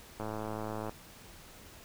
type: click train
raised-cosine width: 1 ms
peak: -24 dBFS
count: 76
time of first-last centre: 0.2-0.894 s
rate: 108 Hz
effects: pink hiss -53 dBFS RMS until 1.84 s